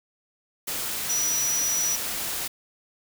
sine tone in noise, 5860 Hz, F#8, 18 cents flat, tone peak -23 dBFS, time 1.09-1.96 s, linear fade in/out 10 ms, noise white, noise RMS -30 dBFS, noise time 0.67-2.48 s, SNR +4 dB, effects none

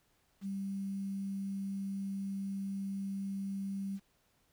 sine tone with quantisation, 196 Hz, G3, in tune, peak -35 dBFS, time 0.41-4 s, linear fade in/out 50 ms, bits 10, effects pink hiss -73 dBFS RMS until 4.52 s

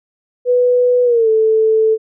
sine tone with pitch glide, 493.9 to 440 Hz, B4 to A4, 0 to 0 cents, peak -9 dBFS, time 0.45-1.98 s, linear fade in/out 50 ms, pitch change -200 cents, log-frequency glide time 1.04-1.29 s, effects none

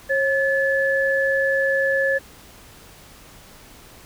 sine tone pair together, 541.9 / 1725 Hz, C#5 / A6, -39 / -35 cents, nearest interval octave + minor sixth, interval 2004 cents, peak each -20 dBFS, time 0.09-2.19 s, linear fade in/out 20 ms, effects pink hiss -46 dBFS RMS until 4.05 s

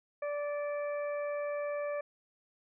harmonic tone, 583 Hz, D5, 13 cents flat, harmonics 1 / 2 / 3 / 4, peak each -33 / -44 / -47 / -49 dBFS, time 0.22-2.01 s, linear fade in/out 5 ms, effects none

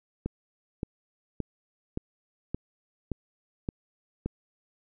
click train, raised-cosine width 3 ms, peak -17 dBFS, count 8, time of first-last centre 0.26-4.26 s, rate 1.75 Hz, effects none

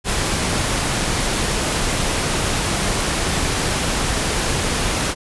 pink noise, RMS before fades -20 dBFS, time 0.04-5.15 s, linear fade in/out 50 ms, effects resampled to 24000 Hz

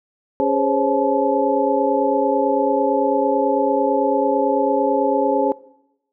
sine tone cluster, 276.9 / 413.7 / 520 / 549 / 862 Hz, C#4 / G#4 / C5 / C#5 / A5, -2 / -7 / -11 / -17 / -36 cents, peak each -22 dBFS, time 0.4-5.52 s, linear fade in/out 0 ms, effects noise-tail reverb RT60 0.9 s tail -21 dB re dry

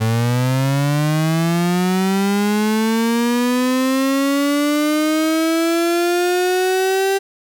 35% pulse linear sweep, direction up, 109.6 to 392 Hz, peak -13 dBFS, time 0-7.19 s, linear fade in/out 20 ms, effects none

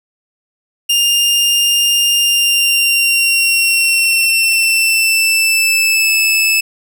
sawtooth tone with pitch glide, 2807 to 2619 Hz, F7 to E7, +8 to -12 cents, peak -7 dBFS, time 0.89-6.61 s, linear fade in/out 10 ms, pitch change -120 cents, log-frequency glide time 2.17-6.1 s, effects none

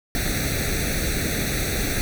pink noise with comb filter, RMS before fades -24 dBFS, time 0.15-2.01 s, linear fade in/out 0 ms, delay 0.49 ms, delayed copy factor +0.9, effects none

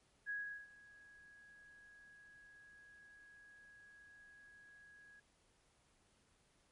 sine tone with ADSR envelope, 1661.2 Hz, G#6, in tune, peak -38 dBFS, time 0.26-5.2 s, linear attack 36 ms, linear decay 370 ms, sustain -21 dB, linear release 6 ms, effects pink hiss -74 dBFS RMS until 6.71 s + MP3 48 kbps

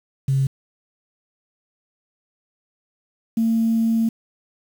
sine tone pair in turn, 135.2 / 226.3 Hz, C#3 / A3, -43 / +49 cents, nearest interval major sixth, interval 892 cents, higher second, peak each -15 dBFS, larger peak neither, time 0.28-0.47 / 3.37-4.09 s, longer second, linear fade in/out 5 ms, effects tanh soft clip ceiling -11 dBFS + 7-bit

